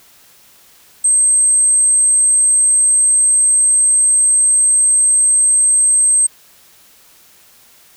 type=tone; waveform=sine; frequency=8310 Hz; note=C9; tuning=13 cents flat; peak=-7 dBFS; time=1.04-6.27 s; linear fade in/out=10 ms; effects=tanh soft clip ceiling -6 dBFS + white hiss -47 dBFS RMS until 7.96 s